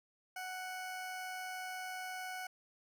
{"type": "tone with amplitude modulation", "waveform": "20% pulse", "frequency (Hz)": 741, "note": "F#5", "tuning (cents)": 2, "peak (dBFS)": -35, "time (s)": [0.36, 2.47], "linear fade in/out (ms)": 5, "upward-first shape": "sine", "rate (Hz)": 99.9, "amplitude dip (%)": 25, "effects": []}